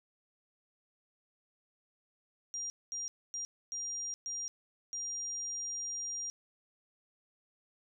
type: tone bursts at uneven times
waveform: sine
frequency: 5700 Hz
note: F8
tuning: 34 cents sharp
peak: -36 dBFS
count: 6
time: 2.54-2.7 / 2.92-3.08 / 3.34-3.45 / 3.72-4.14 / 4.26-4.48 / 4.93-6.3 s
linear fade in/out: 0 ms
effects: none